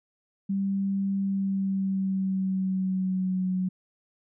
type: tone with pitch glide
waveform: sine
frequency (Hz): 196 to 185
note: G3 to F#3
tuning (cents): 0 to 0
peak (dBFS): -24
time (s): 0.49-3.69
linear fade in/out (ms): 10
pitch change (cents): -100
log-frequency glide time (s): 1.2-3.5
effects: none